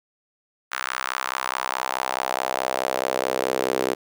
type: tone with high-pass filter sweep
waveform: sawtooth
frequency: 64.7 Hz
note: C2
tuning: 19 cents flat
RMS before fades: -26 dBFS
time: 0.71-3.95 s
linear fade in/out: 20 ms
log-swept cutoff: 1400 to 400 Hz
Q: 2.3
effects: none